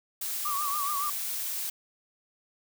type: noise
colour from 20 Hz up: blue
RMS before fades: -33 dBFS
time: 0.21-1.7 s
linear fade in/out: 5 ms
type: tone with vibrato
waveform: sine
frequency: 1159 Hz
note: D6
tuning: 23 cents flat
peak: -29 dBFS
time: 0.45-1.1 s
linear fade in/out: 5 ms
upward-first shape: triangle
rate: 7.1 Hz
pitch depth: 96 cents each way
effects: none